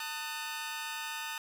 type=chord; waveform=15% pulse; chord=D# diminished; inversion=second; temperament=just; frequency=896 / 1244.5 / 1493.4 Hz; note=A5 / D#6 / F#6; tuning=+31 / 0 / +16 cents; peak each=-33 / -36 / -36 dBFS; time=0-1.38 s; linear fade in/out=2 ms; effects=none